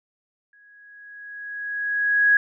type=tone with exponential growth; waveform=sine; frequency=1661.2 Hz; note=G#6; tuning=in tune; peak=-12 dBFS; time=0.53-2.37 s; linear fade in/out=2 ms; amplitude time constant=400 ms; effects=none